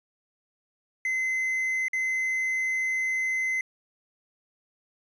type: tone with dropouts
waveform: triangle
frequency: 2053 Hz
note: C7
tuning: 33 cents flat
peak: -23 dBFS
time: 1.05-3.61 s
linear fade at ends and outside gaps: 2 ms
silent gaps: 1.883-1.932 s
effects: resampled to 22050 Hz